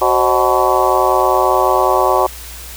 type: harmonic tone with a mistuned harmonic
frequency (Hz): 125.2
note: B2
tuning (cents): +24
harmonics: 3 / 4 / 5 / 6 / 7 / 8 / 9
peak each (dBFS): -18 / -18 / -18 / -18 / -18 / -18 / -18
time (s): 0.01-2.27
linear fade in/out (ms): 10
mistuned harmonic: 4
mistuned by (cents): +120
effects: added 60 Hz sine -33 dBFS peak until 2.76 s + white hiss -33 dBFS RMS until 2.76 s